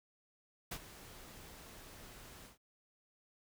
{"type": "noise with ADSR envelope", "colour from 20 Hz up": "pink", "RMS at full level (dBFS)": -40, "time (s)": [0.71, 2.58], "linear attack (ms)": 9, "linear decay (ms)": 64, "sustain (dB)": -14, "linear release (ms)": 140, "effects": []}